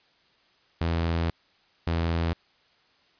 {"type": "tone bursts at uneven times", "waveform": "sawtooth", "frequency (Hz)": 83.4, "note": "E2", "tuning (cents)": 21, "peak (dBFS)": -20, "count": 2, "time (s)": [[0.81, 1.3], [1.87, 2.33]], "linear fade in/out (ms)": 0, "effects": ["white hiss -63 dBFS RMS until 3.19 s", "resampled to 11025 Hz"]}